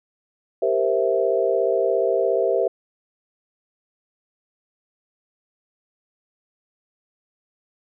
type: chord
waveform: sine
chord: C dominant seventh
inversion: second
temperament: equal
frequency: 392 / 466.2 / 523.3 / 659.3 Hz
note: G4 / Bb4 / C5 / E5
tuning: 0 / 0 / 0 / 0 cents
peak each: -23 dBFS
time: 0.62-2.68 s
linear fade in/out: 5 ms
effects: none